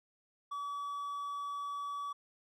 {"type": "tone", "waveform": "triangle", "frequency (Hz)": 1143, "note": "D6", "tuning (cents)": -47, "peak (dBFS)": -35, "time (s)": [0.51, 2.13], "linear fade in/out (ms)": 10, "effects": []}